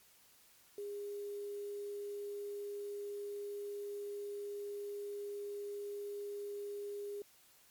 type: tone with quantisation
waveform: sine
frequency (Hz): 407.8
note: G#4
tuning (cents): -32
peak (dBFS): -40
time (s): 0.78-7.22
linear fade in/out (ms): 2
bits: 10
effects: white hiss -65 dBFS RMS until 7.7 s + MP3 96 kbps

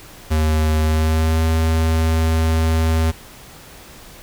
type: tone with pitch glide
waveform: square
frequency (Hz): 78 to 80.56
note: D#2 to E2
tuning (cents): +5 to -39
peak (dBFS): -15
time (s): 0.3-3.12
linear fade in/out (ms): 20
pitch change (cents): +56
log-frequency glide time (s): 0.82-1.43
effects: pink hiss -41 dBFS RMS until 4.22 s

